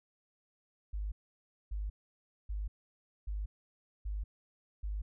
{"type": "tone bursts", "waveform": "sine", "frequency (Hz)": 51, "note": "G#1", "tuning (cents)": -31, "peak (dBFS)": -34, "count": 6, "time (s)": [0.93, 5.02], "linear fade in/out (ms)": 10, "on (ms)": 190, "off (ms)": 590, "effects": []}